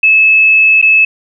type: tone with dropouts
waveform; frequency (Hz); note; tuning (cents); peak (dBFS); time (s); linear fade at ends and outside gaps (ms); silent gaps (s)
sine; 2600; E7; -24; -4; 0.03-1.05; 5; 0.816-0.825
effects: none